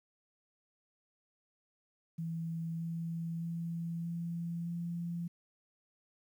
sine tone with pitch steps, 164.81 / 166.34 / 167.88 / 169.44 / 171.02 Hz, E3 / E3 / E3 / E3 / F3, 0 / +16 / +32 / +48 / -36 cents, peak -35 dBFS, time 2.18-5.28 s, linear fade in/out 10 ms, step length 620 ms, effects 11-bit

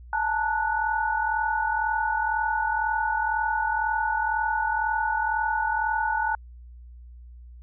sine tone cluster, 861 / 903 / 1472 Hz, A5 / A5 / F#6, -38 / +45 / -9 cents, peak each -27 dBFS, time 0.13-6.35 s, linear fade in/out 2 ms, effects added 60 Hz sine -42 dBFS peak until 7.62 s

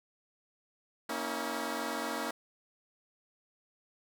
10% pulse chord, A# diminished, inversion none, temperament equal with one note detuned, 233.1 / 277.2 / 321.2 Hz, A#3 / C#4 / E4, 0 / 0 / -45 cents, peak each -30 dBFS, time 1.09-2.31 s, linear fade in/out 5 ms, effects none

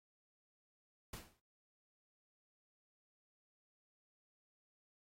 pink noise with exponential decay, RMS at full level -45 dBFS, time 1.13-1.4 s, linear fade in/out 5 ms, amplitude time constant 58 ms, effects noise-tail reverb RT60 0.2 s tail -18 dB re dry + AAC 48 kbps

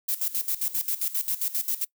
violet noise with tremolo, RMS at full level -26 dBFS, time 0.08-1.85 s, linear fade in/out 10 ms, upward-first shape square, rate 7.5 Hz, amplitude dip 80%, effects noise-tail reverb RT60 0.1 s tail -23 dB re dry

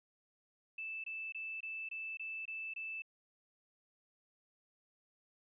sine tone bursts, 2637 Hz, E7, in tune, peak -40 dBFS, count 8, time 0.78-3.021 s, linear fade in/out 5 ms, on 260 ms, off 23 ms, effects none

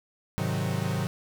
45% pulse chord, Ab dominant seventh, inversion none, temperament equal, 103.83 / 130.81 / 155.56 / 185 Hz, Ab2 / C3 / Eb3 / Gb3, 0 / 0 / 0 / 0 cents, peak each -32 dBFS, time 0.38-1.07 s, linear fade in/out 0 ms, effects none

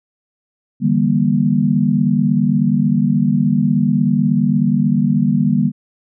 sine chord, E half-diminished seventh, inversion third, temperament just, 148.33 / 164.81 / 197.78 / 237.3 Hz, D3 / E3 / G3 / Bb3, +18 / 0 / +16 / +31 cents, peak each -18 / -22 / -16 / -16 dBFS, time 0.8-5.72 s, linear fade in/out 50 ms, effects none

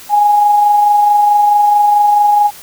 sine tone with amplitude modulation, 828 Hz, G#5, 5 cents flat, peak -5 dBFS, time 0.09-2.51 s, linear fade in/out 50 ms, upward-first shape sine, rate 24.6 Hz, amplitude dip 30%, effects white hiss -35 dBFS RMS until 2.62 s

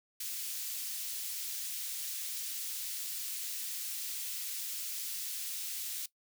white high-pass noise, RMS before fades -39 dBFS, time 0.2-6.06 s, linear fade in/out 5 ms, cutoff 3100 Hz, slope 12 dB/octave, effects noise-tail reverb RT60 0.1 s tail -18 dB re dry

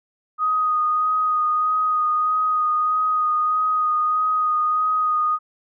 sine tone with vibrato, 1244.5 Hz, D#6, in tune, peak -17 dBFS, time 0.38-5.39 s, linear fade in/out 50 ms, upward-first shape sine, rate 1.6 Hz, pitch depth 16 cents each way, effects none

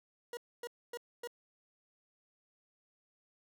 40% pulse tone bursts, 479.1 Hz, A#4, 47 cents sharp, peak -39 dBFS, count 4, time 0.33-1.274 s, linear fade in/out 2 ms, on 41 ms, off 260 ms, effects none

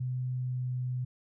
sine tone with pitch glide, 126.9 to 126.02 Hz, B2 to B2, +47 to +35 cents, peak -30 dBFS, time 0-1.05 s, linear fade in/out 10 ms, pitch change -12 cents, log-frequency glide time 0.3-0.7 s, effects none

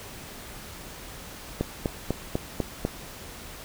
click train, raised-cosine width 2 ms, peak -11 dBFS, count 6, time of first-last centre 1.61-2.851 s, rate 4.03 Hz, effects pink hiss -42 dBFS RMS until 3.64 s

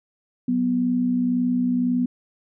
sine tone pair together, 185 / 246.9 Hz, F#3 / B3, 0 / 0 cents, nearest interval perfect fourth, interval 500 cents, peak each -27 / -19 dBFS, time 0.48-2.06 s, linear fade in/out 5 ms, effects none

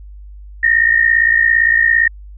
sine tone pair together, 1818 / 1875.6 Hz, A#6 / A#6, -44 / +10 cents, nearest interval minor second, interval 54 cents, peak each -12 dBFS, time 0.63-2.08 s, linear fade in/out 5 ms, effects added 50 Hz sine -32 dBFS peak until 2.37 s

